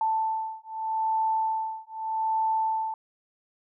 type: beating tone pair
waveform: sine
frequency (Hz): 883 / 883.81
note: A5 / A5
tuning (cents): +6 / +7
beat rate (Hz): 0.81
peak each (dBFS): -28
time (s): 0.01-2.94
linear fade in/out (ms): 2
effects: none